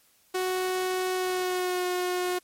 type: tone with pitch glide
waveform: sawtooth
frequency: 370 to 361.1 Hz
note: F#4 to F#4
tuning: 0 to -42 cents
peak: -22 dBFS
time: 0.34-2.39 s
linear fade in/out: 10 ms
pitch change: -42 cents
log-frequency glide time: 1.13-1.87 s
effects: white hiss -63 dBFS RMS until 2.43 s + MP3 64 kbps